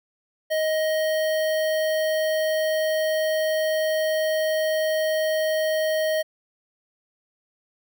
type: tone with notch filter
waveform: square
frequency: 627 Hz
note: D#5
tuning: 13 cents sharp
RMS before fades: -23 dBFS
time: 0.5-6.23 s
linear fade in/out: 20 ms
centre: 7100 Hz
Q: 1.5
effects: none